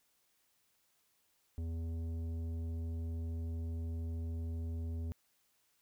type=tone with tanh clipping; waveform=sine; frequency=82.41 Hz; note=E2; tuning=in tune; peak=-38 dBFS; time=1.58-5.12 s; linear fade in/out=0 ms; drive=11 dB; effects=white hiss -75 dBFS RMS until 5.81 s